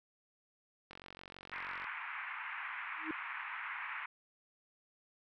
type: click train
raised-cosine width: 0.3 ms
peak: -33 dBFS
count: 44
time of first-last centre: 0.91-1.843 s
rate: 46.1 Hz
type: band-pass noise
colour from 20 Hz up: white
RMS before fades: -43 dBFS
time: 1.52-4.06 s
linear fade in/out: 5 ms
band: 910 to 2400 Hz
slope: 48 dB/octave
type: tone with exponential growth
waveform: sine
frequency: 315.9 Hz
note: D#4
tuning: 26 cents sharp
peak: -33 dBFS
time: 2.97-3.11 s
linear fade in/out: 2 ms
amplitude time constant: 29 ms
effects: none